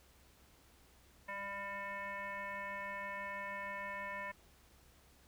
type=tone with frequency modulation; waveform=sine; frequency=1396.9 Hz; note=F6; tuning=in tune; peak=-40 dBFS; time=1.28-4.32 s; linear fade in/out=10 ms; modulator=400 Hz; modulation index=2.1; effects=added 66 Hz sine -68 dBFS peak until 5.27 s + pink hiss -66 dBFS RMS until 5.27 s